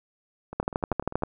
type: two click trains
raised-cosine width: 1 ms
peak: -23 / -10 dBFS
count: 8 / 9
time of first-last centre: 0.53-1.223 / 0.6-1.235 s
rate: 10.1 / 12.6 Hz
effects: none